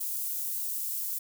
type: high-pass noise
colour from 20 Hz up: white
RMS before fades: -33 dBFS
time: 0-1.19 s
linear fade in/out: 10 ms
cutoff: 11000 Hz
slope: 12 dB/octave
effects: none